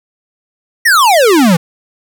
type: exponential sweep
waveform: square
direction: down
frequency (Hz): 1961 to 157.2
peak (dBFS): -6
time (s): 0.85-1.57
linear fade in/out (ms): 10
effects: none